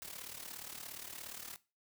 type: noise with amplitude modulation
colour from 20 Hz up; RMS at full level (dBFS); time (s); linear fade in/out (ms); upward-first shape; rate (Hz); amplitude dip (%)
white; -44; 0.02-1.56; 0; sine; 37.1; 75
effects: noise-tail reverb RT60 0.3 s tail -18 dB re dry